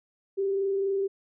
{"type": "tone with frequency modulation", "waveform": "sine", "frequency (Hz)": 392, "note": "G4", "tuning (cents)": 0, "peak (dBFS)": -24, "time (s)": [0.37, 1.08], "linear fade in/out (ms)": 20, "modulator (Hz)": 24.1, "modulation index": 0.26, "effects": []}